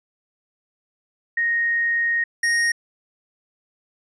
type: tone pair in turn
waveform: sine / square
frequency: 1864.7 / 1864.7 Hz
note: A#6 / A#6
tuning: 0 / 0 cents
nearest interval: unison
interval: 0 cents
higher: neither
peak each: -18 dBFS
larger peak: neither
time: 1.37-2.24 / 2.43-2.72 s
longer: first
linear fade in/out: 5 ms
effects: resampled to 22050 Hz